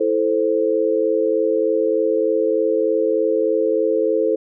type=chord; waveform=sine; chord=A minor; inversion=second; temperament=equal; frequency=329.6 / 440 / 523.3 Hz; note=E4 / A4 / C5; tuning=0 / 0 / 0 cents; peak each=-22 / -18 / -20 dBFS; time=0-4.36 s; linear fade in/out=10 ms; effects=none